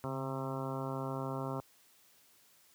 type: harmonic tone with a mistuned harmonic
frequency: 133.4 Hz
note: C3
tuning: 34 cents sharp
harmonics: 1 / 2 / 3 / 4 / 5 / 6 / 7 / 8 / 9 / 10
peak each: -39 / -42 / -44 / -44 / -46 / -49 / -46 / -47 / -50 / -49 dBFS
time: 0.04-1.6 s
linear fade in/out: 0 ms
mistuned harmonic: 1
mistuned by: +44 cents
effects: white hiss -65 dBFS RMS until 2.74 s + high-pass 80 Hz 12 dB/octave